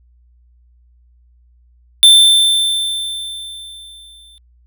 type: tone with exponential decay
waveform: square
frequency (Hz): 3553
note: A7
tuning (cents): +16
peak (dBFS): -3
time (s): 2.03-4.38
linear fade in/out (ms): 0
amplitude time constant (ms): 510
effects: added 60 Hz sine -48 dBFS peak until 4.66 s